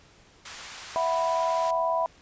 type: high-pass noise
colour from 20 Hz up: pink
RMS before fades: -41 dBFS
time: 0.45-1.71 s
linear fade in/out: 5 ms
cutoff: 1100 Hz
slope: 12 dB/octave
type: chord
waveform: sine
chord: E suspended second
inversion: none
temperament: equal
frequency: 659.3 / 740 / 987.8 Hz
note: E5 / F#5 / B5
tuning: 0 / 0 / 0 cents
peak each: -26 / -32 / -26 dBFS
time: 0.96-2.06 s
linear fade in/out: 0 ms
effects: pink hiss -56 dBFS RMS until 2.21 s + resampled to 16000 Hz